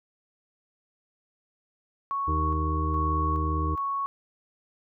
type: tone with tremolo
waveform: sine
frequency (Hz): 1108.7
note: C#6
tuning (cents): 0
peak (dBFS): -26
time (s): 2.11-4.06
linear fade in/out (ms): 0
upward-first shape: square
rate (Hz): 1.2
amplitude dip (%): 35
type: harmonic tone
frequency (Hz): 77.78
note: D#2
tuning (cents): 0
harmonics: 1 / 2 / 4 / 5 / 6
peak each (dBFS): -26 / -35 / -33 / -40 / -40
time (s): 2.27-3.76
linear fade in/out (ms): 20
effects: none